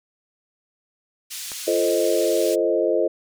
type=band-pass noise; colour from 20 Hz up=white; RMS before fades=-33 dBFS; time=1.3-2.56 s; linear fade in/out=20 ms; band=2700 to 10000 Hz; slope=12 dB/octave
type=click; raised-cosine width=0.5 ms; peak=-22 dBFS; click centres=1.518 s
type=chord; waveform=sine; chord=F dominant seventh; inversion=none; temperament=equal with one note detuned; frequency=343.4 / 440 / 523.3 / 622.3 Hz; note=F4 / A4 / C5 / Eb5; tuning=-29 / 0 / 0 / 0 cents; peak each=-23 dBFS; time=1.67-3.08 s; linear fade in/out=10 ms
effects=none